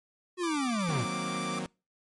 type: linear sweep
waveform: square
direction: down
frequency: 370 to 99 Hz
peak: -29 dBFS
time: 0.37-1.06 s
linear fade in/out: 50 ms
type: tone with vibrato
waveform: sawtooth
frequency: 1174.7 Hz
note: D6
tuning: in tune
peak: -31 dBFS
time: 0.43-1.59 s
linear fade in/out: 5 ms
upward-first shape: sine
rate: 10 Hz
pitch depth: 10 cents each way
type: chord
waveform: sawtooth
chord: C half-diminished seventh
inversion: first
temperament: equal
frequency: 155.56 / 185 / 233.1 / 261.6 Hz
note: Eb3 / Gb3 / Bb3 / C4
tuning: 0 / 0 / 0 / 0 cents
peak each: -37 / -32 / -35 / -36 dBFS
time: 0.89-1.66 s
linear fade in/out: 0 ms
effects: noise-tail reverb RT60 0.3 s tail -26 dB re dry + MP3 48 kbps